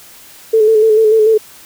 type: tone with vibrato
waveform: sine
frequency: 436.6 Hz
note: A4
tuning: 13 cents flat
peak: -6 dBFS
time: 0.53-1.38 s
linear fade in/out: 10 ms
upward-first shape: square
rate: 6.8 Hz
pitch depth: 34 cents each way
effects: white hiss -39 dBFS RMS until 1.65 s